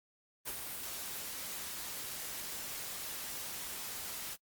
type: noise with ADSR envelope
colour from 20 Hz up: white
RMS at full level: -37 dBFS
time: 0.45-4.37 s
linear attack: 31 ms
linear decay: 48 ms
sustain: -5 dB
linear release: 42 ms
effects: noise-tail reverb RT60 0.1 s tail -26 dB re dry + Opus 32 kbps